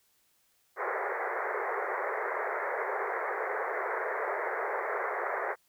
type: band-pass noise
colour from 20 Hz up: pink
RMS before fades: -33 dBFS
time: 0.76-5.56 s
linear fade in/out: 50 ms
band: 380 to 2100 Hz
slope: 96 dB/octave
effects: white hiss -70 dBFS RMS until 5.68 s